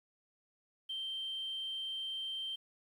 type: tone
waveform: sine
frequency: 3136 Hz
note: G7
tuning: in tune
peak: -36 dBFS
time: 0.89-2.56 s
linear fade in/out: 10 ms
effects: tanh soft clip ceiling -33 dBFS + 11-bit